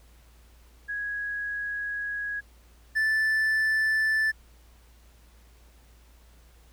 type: tone pair in turn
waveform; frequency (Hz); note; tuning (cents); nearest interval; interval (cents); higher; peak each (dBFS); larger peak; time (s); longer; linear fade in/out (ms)
sine / triangle; 1661.2 / 1757.3; G#6 / A6; 0 / -3; minor second; 97; second; -29 / -20; second; 0.88-2.41 / 2.95-4.32; first; 20
effects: added 58 Hz sine -53 dBFS peak until 6.72 s + pink hiss -61 dBFS RMS until 6.72 s